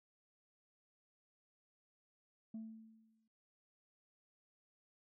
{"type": "tone with exponential decay", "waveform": "sine", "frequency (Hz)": 221.9, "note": "A3", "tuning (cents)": 15, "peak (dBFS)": -40, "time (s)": [2.54, 3.28], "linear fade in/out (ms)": 5, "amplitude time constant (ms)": 160, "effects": ["tanh soft clip ceiling -41 dBFS"]}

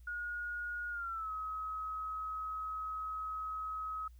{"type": "tone with pitch glide", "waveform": "sine", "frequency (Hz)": [1440, 1275.5], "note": ["F#6", "D#6"], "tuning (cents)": [-47, 43], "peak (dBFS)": -37, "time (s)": [0.07, 4.08], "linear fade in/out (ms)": 5, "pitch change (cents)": -210, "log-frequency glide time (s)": [0.9, 1.31], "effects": ["added 60 Hz sine -53 dBFS peak until 4.19 s", "white hiss -75 dBFS RMS until 4.19 s"]}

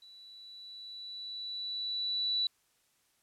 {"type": "tone with level ramp", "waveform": "sine", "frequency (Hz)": 3951, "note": "B7", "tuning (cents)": 0, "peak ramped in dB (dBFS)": [-52, -27], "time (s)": [0.02, 2.47], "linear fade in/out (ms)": 2, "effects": ["white hiss -72 dBFS RMS until 3.22 s", "low-pass 12000 Hz 12 dB/octave"]}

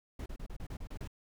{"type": "noise bursts", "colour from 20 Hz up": "brown", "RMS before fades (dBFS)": -41, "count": 9, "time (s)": [0.19, 1.076], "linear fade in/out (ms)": 5, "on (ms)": 70, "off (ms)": 32, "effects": []}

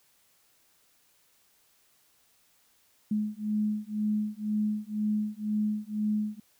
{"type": "beating tone pair", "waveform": "sine", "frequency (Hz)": [210.9, 212.9], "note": ["G#3", "G#3"], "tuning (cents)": [27, 43], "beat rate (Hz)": 2, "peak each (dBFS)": -30, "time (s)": [3.11, 6.4], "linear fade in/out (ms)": 5, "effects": ["white hiss -66 dBFS RMS until 6.59 s"]}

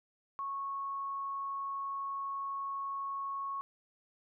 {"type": "tone", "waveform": "sine", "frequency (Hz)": 1102, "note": "C#6", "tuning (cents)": -11, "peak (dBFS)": -35, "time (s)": [0.39, 3.61], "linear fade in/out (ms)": 0, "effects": []}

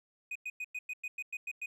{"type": "tone bursts", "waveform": "triangle", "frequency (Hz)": 2493, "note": "D#7", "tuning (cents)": 3, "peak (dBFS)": -34, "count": 10, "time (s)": [0.31, 1.66], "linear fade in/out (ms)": 5, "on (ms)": 45, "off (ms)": 100, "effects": []}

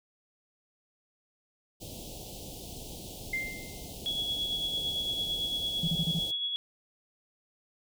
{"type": "band-stop noise", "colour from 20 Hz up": "pink", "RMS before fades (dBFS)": -43, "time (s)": [1.8, 6.32], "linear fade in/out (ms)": 20, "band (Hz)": [780, 2900], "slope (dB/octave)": 48}
{"type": "tone with exponential decay", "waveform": "sine", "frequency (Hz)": 2093, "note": "C7", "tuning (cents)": 0, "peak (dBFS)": -27, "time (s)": [3.33, 3.93], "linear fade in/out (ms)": 5, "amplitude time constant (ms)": 130}
{"type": "tone with tremolo", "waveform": "sine", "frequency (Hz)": 3357, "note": "G#7", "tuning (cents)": 18, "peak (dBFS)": -28, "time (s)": [4.06, 6.56], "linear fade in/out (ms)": 0, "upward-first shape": "sine", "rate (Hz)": 8.9, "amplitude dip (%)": 40}
{"type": "tone bursts", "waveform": "sine", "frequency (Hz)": 165.1, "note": "E3", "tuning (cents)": 3, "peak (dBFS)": -27, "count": 5, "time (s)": [5.83, 6.193], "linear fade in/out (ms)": 5, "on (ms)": 47, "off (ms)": 32}
{"effects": []}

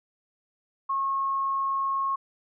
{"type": "tone", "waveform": "sine", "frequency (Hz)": 1088, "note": "C#6", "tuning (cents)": -33, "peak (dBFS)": -24, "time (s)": [0.89, 2.16], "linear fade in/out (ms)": 10, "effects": []}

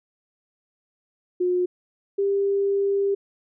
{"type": "tone pair in turn", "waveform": "sine", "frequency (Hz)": [359.9, 397.5], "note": ["F#4", "G4"], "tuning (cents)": [-48, 24], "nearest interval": "major second", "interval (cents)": 172, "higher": "second", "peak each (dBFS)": -19, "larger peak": "neither", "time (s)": [[1.4, 1.66], [2.18, 3.15]], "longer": "second", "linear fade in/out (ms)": 10, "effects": []}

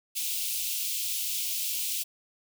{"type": "high-pass noise", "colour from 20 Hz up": "white", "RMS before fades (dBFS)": -31, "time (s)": [0.15, 2.04], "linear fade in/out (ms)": 20, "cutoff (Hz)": 2500, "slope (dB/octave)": 48, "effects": []}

